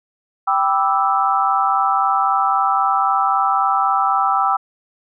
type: chord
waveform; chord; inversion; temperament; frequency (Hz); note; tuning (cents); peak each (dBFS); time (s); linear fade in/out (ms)
sine; E minor seventh; first; equal; 784 / 987.8 / 1174.7 / 1318.5; G5 / B5 / D6 / E6; 0 / 0 / 0 / 0; -18 / -23 / -21 / -18; 0.47-4.57; 10
effects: none